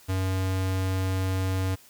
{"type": "tone", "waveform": "square", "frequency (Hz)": 94.3, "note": "F#2", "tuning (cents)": 33, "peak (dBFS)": -25, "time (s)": [0.08, 1.76], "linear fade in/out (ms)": 20, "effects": ["white hiss -54 dBFS RMS until 1.89 s"]}